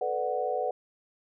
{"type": "chord", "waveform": "sine", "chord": "B minor seventh", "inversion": "third", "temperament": "equal with one note detuned", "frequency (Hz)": [435.4, 493.9, 587.3, 740], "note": ["A4", "B4", "D5", "F#5"], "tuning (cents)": [-18, 0, 0, 0], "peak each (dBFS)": [-35, -31, -34, -31], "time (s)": [0.01, 0.71], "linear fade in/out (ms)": 5, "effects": []}